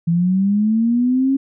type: linear sweep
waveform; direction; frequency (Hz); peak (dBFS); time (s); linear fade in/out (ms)
sine; up; 164.81 to 274.3; -13; 0.07-1.37; 10
effects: none